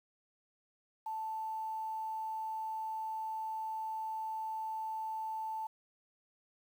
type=tone with quantisation; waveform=sine; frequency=880 Hz; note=A5; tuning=in tune; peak=-36 dBFS; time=1.06-5.67 s; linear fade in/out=5 ms; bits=10; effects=none